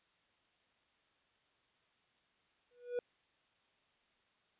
triangle tone with exponential growth, 487.3 Hz, B4, 23 cents flat, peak -29 dBFS, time 2.71-2.99 s, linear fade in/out 1 ms, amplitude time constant 59 ms, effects white hiss -74 dBFS RMS until 4.59 s + resampled to 8000 Hz

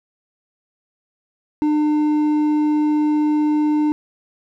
sine tone with hard clipping, 301.3 Hz, D4, 44 cents sharp, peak -16 dBFS, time 1.62-3.92 s, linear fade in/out 0 ms, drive 5 dB, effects none

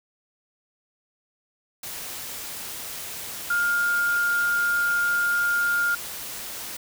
sine tone in noise, 1411 Hz, F6, 17 cents sharp, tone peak -20 dBFS, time 3.5-5.95 s, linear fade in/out 5 ms, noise white, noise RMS -35 dBFS, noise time 1.83-6.77 s, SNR +12 dB, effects none

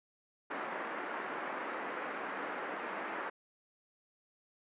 white band-pass noise, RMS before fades -40 dBFS, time 0.5-3.3 s, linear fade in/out 10 ms, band 240 to 1800 Hz, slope 24 dB/octave
blue noise with exponential growth, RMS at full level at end -42 dBFS, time 2.72-2.9 s, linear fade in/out 0 ms, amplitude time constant 37 ms
effects resampled to 8000 Hz

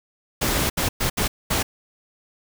pink noise bursts at uneven times, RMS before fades -22 dBFS, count 5, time 0.41-0.7 / 0.77-0.89 / 1-1.1 / 1.17-1.28 / 1.5-1.63 s, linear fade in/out 10 ms, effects none

